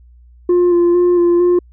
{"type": "tone with vibrato", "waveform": "sine", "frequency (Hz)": 350.4, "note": "F4", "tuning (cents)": 6, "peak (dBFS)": -6, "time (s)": [0.49, 1.59], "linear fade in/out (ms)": 5, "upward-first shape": "square", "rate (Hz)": 2.2, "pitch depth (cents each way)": 18, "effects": ["tanh soft clip ceiling -8 dBFS", "added 60 Hz sine -41 dBFS peak until 1.72 s"]}